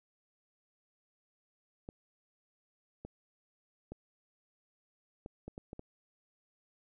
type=clicks; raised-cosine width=2 ms; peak=-30 dBFS; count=8; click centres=1.889 / 3.05 / 3.92 / 5.261 / 5.48 / 5.579 / 5.731 / 5.794 s; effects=none